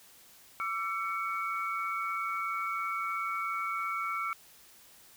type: tone cluster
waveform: sine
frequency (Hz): 1159 / 1342 / 2238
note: D6 / E6 / C#7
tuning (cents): -23 / +31 / +16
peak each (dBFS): -38 / -33 / -37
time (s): 0.6-4.33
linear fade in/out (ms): 0
effects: white hiss -57 dBFS RMS until 5.16 s